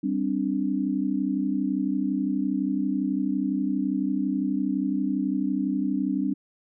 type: chord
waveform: sine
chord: G suspended fourth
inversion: none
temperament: equal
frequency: 196 / 261.6 / 293.7 Hz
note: G3 / C4 / D4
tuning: 0 / 0 / 0 cents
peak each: -28 / -27 / -27 dBFS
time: 0.03-6.34 s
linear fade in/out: 10 ms
effects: none